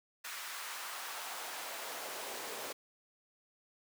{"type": "noise with high-pass filter sweep", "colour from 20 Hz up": "pink", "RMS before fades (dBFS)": -43, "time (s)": [0.24, 2.73], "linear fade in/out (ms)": 10, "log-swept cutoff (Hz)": [1400, 420], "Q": 1.3, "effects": []}